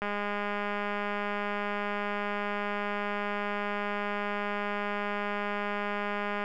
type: click train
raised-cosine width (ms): 0.5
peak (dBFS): -18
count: 1317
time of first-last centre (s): 0.02-6.44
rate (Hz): 205
effects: none